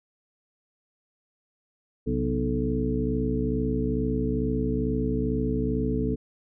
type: harmonic tone with a mistuned harmonic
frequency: 62.3 Hz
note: B1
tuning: 16 cents sharp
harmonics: 1 / 2 / 3 / 4 / 5 / 7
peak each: -30 / -31 / -34 / -28 / -33 / -30 dBFS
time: 2.06-6.16 s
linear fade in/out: 20 ms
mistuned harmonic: 2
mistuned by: +120 cents
effects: none